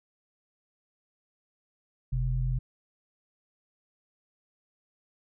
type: tone pair together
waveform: sine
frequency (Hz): 45.47 / 127.8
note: F#1 / C3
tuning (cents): -29 / -40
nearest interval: octave + tritone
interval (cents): 1789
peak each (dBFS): -28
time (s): 2.12-2.59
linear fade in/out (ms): 10
effects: none